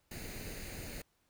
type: noise with comb filter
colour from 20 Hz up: pink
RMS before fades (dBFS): -44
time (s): 0.11-1.02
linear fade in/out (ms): 5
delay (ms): 0.45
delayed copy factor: +0.6
effects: pink hiss -75 dBFS RMS until 1.29 s